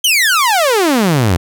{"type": "exponential sweep", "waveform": "sawtooth", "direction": "down", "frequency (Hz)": [3200, 80.7], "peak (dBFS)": -6, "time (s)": [0.04, 1.37], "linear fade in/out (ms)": 5, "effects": []}